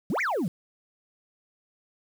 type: exponential two-way sweep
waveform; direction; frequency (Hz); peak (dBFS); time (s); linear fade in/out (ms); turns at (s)
sine; up then down; 149 to 2429 to 149; -22; 0.1-0.48; 2; 0.21
effects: tanh soft clip ceiling -23 dBFS + 8-bit